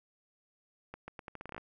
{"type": "accelerating click train", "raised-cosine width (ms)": 0.5, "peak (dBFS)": -28, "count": 12, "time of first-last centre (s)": [0.94, 1.58], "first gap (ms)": 140, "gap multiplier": 0.8, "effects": []}